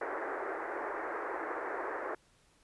pink band-pass noise, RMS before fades -38 dBFS, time 0.01-2.15 s, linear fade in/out 5 ms, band 330 to 1900 Hz, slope 48 dB/octave, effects pink hiss -67 dBFS RMS until 2.63 s + resampled to 24000 Hz

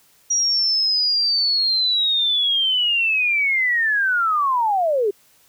sine linear sweep, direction down, 5750 to 382.7 Hz, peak -16 dBFS, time 0.3-5.11 s, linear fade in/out 10 ms, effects white hiss -56 dBFS RMS until 5.48 s

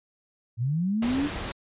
sine linear sweep, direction up, 109.1 to 302.1 Hz, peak -23 dBFS, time 0.57-1.3 s, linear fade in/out 50 ms
pink noise, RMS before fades -33 dBFS, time 1.02-1.52 s, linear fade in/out 5 ms
effects resampled to 8000 Hz

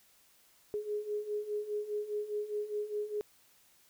sine beating tone pair, 415.3 / 420.2 Hz, G#4 / G#4, 0 / +20 cents, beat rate 4.9 Hz, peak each -39 / -35 dBFS, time 0.74-3.21 s, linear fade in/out 0 ms, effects white hiss -65 dBFS RMS until 3.89 s

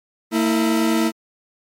40% pulse tone pair together, 227.3 / 326.5 Hz, A#3 / E4, -43 / -17 cents, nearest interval tritone, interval 626 cents, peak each -18 dBFS, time 0.31-1.12 s, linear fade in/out 50 ms, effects MP3 64 kbps

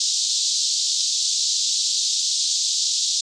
pink band-pass noise, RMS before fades -22 dBFS, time 0-3.21 s, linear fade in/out 5 ms, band 3700 to 7400 Hz, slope 48 dB/octave, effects resampled to 22050 Hz

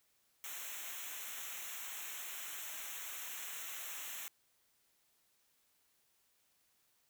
white noise with comb filter, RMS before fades -45 dBFS, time 0.44-4.28 s, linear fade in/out 0 ms, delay 0.21 ms, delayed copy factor -1, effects white hiss -75 dBFS RMS until 7.09 s

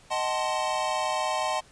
square chord, D# diminished seventh, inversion none, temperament equal with one note detuned, 622.3 / 754.2 / 880 / 1046.5 Hz, D#5 / F#5 / A5 / C6, 0 / +33 / 0 / 0 cents, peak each -32 dBFS, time 0.1-1.61 s, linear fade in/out 20 ms, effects pink hiss -55 dBFS RMS until 1.71 s + resampled to 22050 Hz

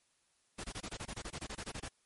pink noise bursts, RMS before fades -42 dBFS, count 16, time 0.58-1.885 s, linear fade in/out 10 ms, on 60 ms, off 23 ms, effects white hiss -74 dBFS RMS until 2.05 s + MP3 48 kbps

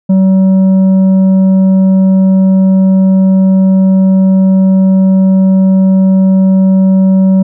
sine tone with tanh clipping, 190 Hz, F#3, 46 cents sharp, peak -5 dBFS, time 0.09-7.43 s, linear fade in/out 10 ms, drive 6 dB, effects none

